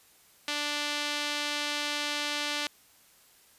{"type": "tone with band-pass filter", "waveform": "sawtooth", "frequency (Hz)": 293.7, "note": "D4", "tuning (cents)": 0, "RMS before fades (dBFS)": -32, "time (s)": [0.48, 2.67], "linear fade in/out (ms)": 2, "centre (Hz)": 3600, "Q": 1.1, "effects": ["white hiss -60 dBFS RMS until 3.58 s", "resampled to 32000 Hz"]}